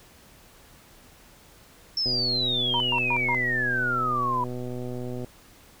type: exponential sweep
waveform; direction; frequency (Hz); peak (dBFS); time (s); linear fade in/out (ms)
sine; down; 5410 to 973; -23; 1.97-4.44; 2
type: click train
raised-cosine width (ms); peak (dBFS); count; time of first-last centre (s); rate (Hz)
2; -22; 396; 2.06-5.245; 124
type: tone bursts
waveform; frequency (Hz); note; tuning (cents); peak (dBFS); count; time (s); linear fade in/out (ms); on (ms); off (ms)
sine; 950; A#5; +33; -25; 4; 2.74-3.348; 0; 62; 120
effects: pink hiss -53 dBFS RMS until 5.8 s